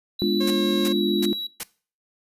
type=tone with pitch glide; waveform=triangle; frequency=3951 to 3897 Hz; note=B7 to B7; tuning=0 to -24 cents; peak=-26 dBFS; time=0.19-1.47 s; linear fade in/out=5 ms; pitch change=-24 cents; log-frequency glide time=0.38-0.62 s
type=chord; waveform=sine; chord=G# diminished seventh; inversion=none; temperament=equal; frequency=207.7 / 246.9 / 293.7 / 349.2 Hz; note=G#3 / B3 / D4 / F4; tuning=0 / 0 / 0 / 0 cents; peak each=-24 / -29 / -26 / -23 dBFS; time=0.22-1.33 s; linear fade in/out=0 ms
type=tone; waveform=sawtooth; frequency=540 Hz; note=C#5; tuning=45 cents flat; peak=-26 dBFS; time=0.4-0.93 s; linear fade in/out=10 ms
type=noise bursts; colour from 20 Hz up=white; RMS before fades=-30 dBFS; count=4; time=0.47-1.634 s; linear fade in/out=5 ms; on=36 ms; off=340 ms
effects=noise-tail reverb RT60 0.4 s tail -21 dB re dry + resampled to 32000 Hz